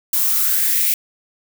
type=noise with high-pass filter sweep; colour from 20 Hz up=violet; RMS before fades=-17 dBFS; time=0.13-0.94 s; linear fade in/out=2 ms; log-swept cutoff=960 to 2300 Hz; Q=4.4; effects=none